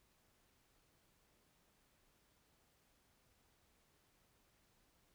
silence, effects pink hiss -75 dBFS RMS until 5.14 s

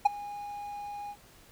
triangle tone with ADSR envelope, 820 Hz, G#5, 22 cents flat, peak -13 dBFS, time 0.05-1.16 s, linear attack 10 ms, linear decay 15 ms, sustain -22 dB, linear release 59 ms, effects pink hiss -57 dBFS RMS until 1.51 s

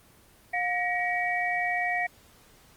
sine tone cluster, 714 / 1899 / 2270 Hz, F5 / A#6 / C#7, +38 / +32 / +41 cents, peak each -29 / -29 / -31 dBFS, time 0.53-2.07 s, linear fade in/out 10 ms, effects pink hiss -57 dBFS RMS until 2.76 s + Opus 24 kbps

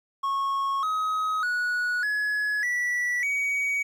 triangle tone with pitch steps, 1097 / 1267.4 / 1464.3 / 1691.8 / 1954.6 / 2258 Hz, C#6 / D#6 / F#6 / G#6 / B6 / C#7, -18 / +32 / -18 / +32 / -18 / +31 cents, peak -22 dBFS, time 0.23-3.83 s, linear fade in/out 10 ms, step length 600 ms, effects 10-bit

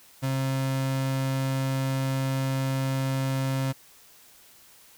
35% pulse tone, 133.7 Hz, C3, 38 cents sharp, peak -23 dBFS, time 0.22-3.73 s, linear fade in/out 20 ms, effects white hiss -54 dBFS RMS until 4.97 s

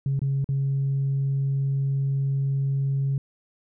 sine tone with dropouts, 137.2 Hz, C#3, 17 cents flat, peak -20 dBFS, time 0.06-3.18 s, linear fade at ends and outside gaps 2 ms, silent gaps 0.193-0.217 / 0.444-0.489 s, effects tanh soft clip ceiling -18 dBFS

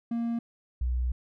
triangle / sine tone pair in turn, 233.1 / 61.74 Hz, A#3 / B1, 0 / 0 cents, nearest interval octave + major seventh, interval 2300 cents, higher first, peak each -25 dBFS, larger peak neither, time 0.11-0.39 / 0.81-1.12 s, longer second, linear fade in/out 5 ms, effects none

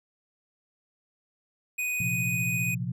square tone, 2489 Hz, D#7, in tune, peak -28 dBFS, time 1.78-2.75 s, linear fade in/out 10 ms
sine chord, Bb suspended second, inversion none, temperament just, 116.54 / 131.11 / 174.81 Hz, Bb2 / C3 / F3, 0 / +4 / +2 cents, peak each -33 dBFS, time 2-2.92 s, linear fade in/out 5 ms
effects none

